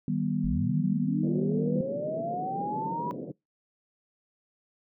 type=chord; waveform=sine; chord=Eb augmented; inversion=none; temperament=just; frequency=155.56 / 194.45 / 243.1 Hz; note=Eb3 / G3 / B3; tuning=0 / -14 / -27 cents; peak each=-30 dBFS; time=0.08-1.81 s; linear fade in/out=2 ms
type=linear sweep; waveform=sine; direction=up; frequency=36.71 to 980 Hz; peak=-30 dBFS; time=0.44-3.11 s; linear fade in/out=0 ms
type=band-pass noise; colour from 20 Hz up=pink; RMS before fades=-37 dBFS; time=1.23-3.32 s; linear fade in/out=10 ms; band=140 to 560 Hz; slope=48 dB/octave
effects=noise-tail reverb RT60 0.2 s tail -25 dB re dry